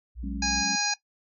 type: tone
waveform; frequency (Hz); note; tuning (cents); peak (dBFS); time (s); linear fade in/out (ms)
sine; 59.2; A#1; +27; -33; 0.15-0.64; 50
type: chord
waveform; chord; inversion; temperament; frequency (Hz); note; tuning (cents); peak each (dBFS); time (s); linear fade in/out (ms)
sine; F# suspended second; none; just; 185 / 208.1 / 277.5; F#3 / G#3 / C#4; 0 / +4 / +2; -36; 0.23-0.76; 10
type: harmonic tone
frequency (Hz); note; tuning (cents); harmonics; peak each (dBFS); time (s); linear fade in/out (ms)
824; G#5; -14; 1 / 2 / 3 / 5 / 6 / 7 / 8; -32 / -32 / -32 / -32 / -32 / -32 / -32; 0.42-0.94; 5
effects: noise-tail reverb RT60 0.1 s tail -17 dB re dry